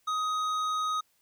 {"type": "tone with hard clipping", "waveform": "triangle", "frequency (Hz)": 1255, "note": "D#6", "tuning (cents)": 15, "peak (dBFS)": -29, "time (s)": [0.07, 1.01], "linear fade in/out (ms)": 10, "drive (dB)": 13, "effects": ["white hiss -70 dBFS RMS until 1.21 s"]}